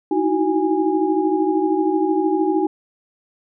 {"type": "tone cluster", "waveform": "sine", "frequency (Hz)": [312.9, 325.9, 372.3, 824], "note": ["D#4", "E4", "F#4", "G#5"], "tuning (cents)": [10, -20, 11, -14], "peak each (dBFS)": [-20, -23, -20, -24], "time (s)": [0.11, 2.67], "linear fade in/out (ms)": 5, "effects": []}